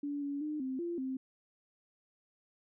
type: tone with pitch steps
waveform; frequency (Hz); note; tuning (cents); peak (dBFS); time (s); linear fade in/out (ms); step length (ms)
sine; 287.6 / 283.4 / 302.8 / 261.7 / 343.7 / 262.4; D4 / C#4 / D#4 / C4 / F4 / C4; -36 / +38 / -47 / 0 / -28 / +5; -34; 0.03-1.17; 5; 190
effects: none